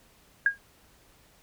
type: tone with exponential decay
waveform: sine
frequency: 1630 Hz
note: G#6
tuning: 33 cents flat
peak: -15 dBFS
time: 0.46-0.58 s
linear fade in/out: 2 ms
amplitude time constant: 24 ms
effects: pink hiss -60 dBFS RMS until 1.42 s